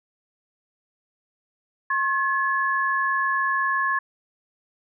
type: tone pair together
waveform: sine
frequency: 1079.1 / 1707 Hz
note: C#6 / G#6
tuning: -47 / +47 cents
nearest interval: minor sixth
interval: 794 cents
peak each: -23 dBFS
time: 1.9-3.99 s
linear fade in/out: 5 ms
effects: none